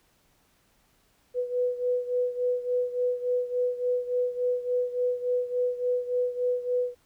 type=beating tone pair; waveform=sine; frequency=493.9 / 497.4 Hz; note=B4 / B4; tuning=0 / +12 cents; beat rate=3.5 Hz; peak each=-26 / -30 dBFS; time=1.34-6.95 s; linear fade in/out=50 ms; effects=pink hiss -66 dBFS RMS until 7.05 s